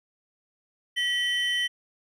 triangle tone pair together, 1936 / 3063 Hz, B6 / G7, -35 / -41 cents, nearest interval minor sixth, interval 794 cents, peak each -25 dBFS, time 0.96-1.68 s, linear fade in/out 20 ms, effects none

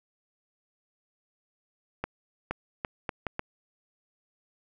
accelerating click train, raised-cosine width 0.5 ms, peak -15 dBFS, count 6, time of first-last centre 2.04-3.394 s, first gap 470 ms, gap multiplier 0.72, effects none

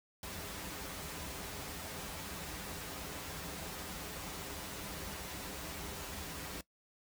pink noise with comb filter, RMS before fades -43 dBFS, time 0.23-6.61 s, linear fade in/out 2 ms, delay 8.5 ms, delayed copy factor -0.6, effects noise-tail reverb RT60 0.1 s tail -19 dB re dry + high-pass 60 Hz 12 dB/octave

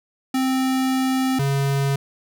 square tone pair in turn, 261.6 / 138.58 Hz, C4 / C#3, 0 / 0 cents, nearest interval major seventh, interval 1100 cents, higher first, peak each -19 / -19 dBFS, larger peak neither, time 0.34-1.39 / 1.39-1.96 s, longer first, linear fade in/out 5 ms, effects none

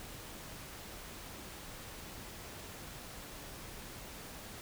silence, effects pink hiss -48 dBFS RMS until 4.61 s

